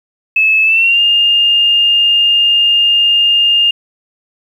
sine tone with pitch glide, 2600 to 2819 Hz, E7 to F7, -24 to +16 cents, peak -7 dBFS, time 0.36-3.71 s, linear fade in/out 5 ms, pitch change +140 cents, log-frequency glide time 0.63-1.01 s, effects 7-bit

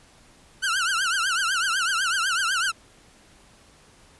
sawtooth tone with vibrato, 1452 Hz, F#6, 33 cents flat, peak -18 dBFS, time 0.62-2.72 s, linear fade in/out 20 ms, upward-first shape triangle, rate 8 Hz, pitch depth 200 cents each way, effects pink hiss -54 dBFS RMS until 4.19 s + resampled to 24000 Hz

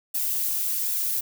violet noise with flanger, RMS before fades -26 dBFS, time 0.14-1.21 s, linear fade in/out 10 ms, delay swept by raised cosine 1.1 to 4.4 ms, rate 1.3 Hz, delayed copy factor +0.5, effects none

